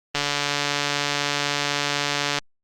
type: click train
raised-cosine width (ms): 0.2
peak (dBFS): -5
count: 323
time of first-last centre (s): 0.15-2.386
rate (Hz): 144
effects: Opus 32 kbps